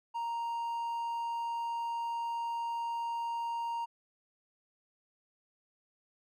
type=tone; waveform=triangle; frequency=932.3 Hz; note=A#5; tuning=in tune; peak=-31 dBFS; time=0.14-3.86 s; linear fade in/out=20 ms; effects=none